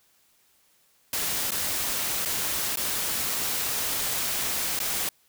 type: noise with dropouts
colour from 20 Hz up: white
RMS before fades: -28 dBFS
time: 1.13-5.09 s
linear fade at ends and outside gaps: 2 ms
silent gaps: 1.508-1.518 / 2.251-2.257 / 2.758-2.771 / 4.791-4.801 s
effects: white hiss -64 dBFS RMS until 5.28 s